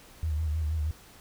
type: tone with vibrato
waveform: sine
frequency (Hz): 77.78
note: D#2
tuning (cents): 0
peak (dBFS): -26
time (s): 0.23-0.91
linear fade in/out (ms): 0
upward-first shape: sine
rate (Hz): 6.3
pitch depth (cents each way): 66
effects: pink hiss -53 dBFS RMS until 1.2 s